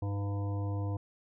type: harmonic tone with a mistuned harmonic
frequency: 100 Hz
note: G2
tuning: 35 cents sharp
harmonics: 1 / 3 / 5 / 7 / 9 / 10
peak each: -31 / -41 / -45 / -48 / -50 / -51 dBFS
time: 0.02-0.97 s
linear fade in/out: 5 ms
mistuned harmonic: 3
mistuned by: +39 cents
effects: none